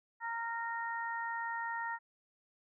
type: harmonic tone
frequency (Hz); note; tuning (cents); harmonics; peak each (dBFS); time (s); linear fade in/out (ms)
462.6; A#4; -13; 2 / 3 / 4; -38 / -43 / -40; 0.2-1.99; 50
effects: none